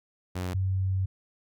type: tone pair in turn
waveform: sawtooth / sine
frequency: 90.8 / 94.84 Hz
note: F#2 / F#2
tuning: -32 / +43 cents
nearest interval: minor second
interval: 75 cents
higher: second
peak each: -26 / -24 dBFS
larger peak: second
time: 0.35-0.54 / 0.54-1.06 s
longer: second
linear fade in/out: 10 ms
effects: none